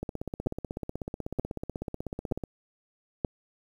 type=two click trains; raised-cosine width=2 ms; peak=-13 / -20 dBFS; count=4 / 40; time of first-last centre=0.47-3.248 / 0.03-2.437 s; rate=1.08 / 16.2 Hz; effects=9-bit